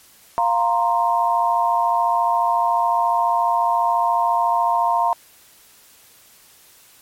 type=chord; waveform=sine; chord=F suspended fourth; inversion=none; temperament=equal; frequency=698.5 / 932.3 / 1046.5 Hz; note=F5 / Bb5 / C6; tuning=0 / 0 / 0 cents; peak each=-20 / -18 / -22 dBFS; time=0.38-5.13 s; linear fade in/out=0 ms; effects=white hiss -50 dBFS RMS until 7.01 s + MP3 64 kbps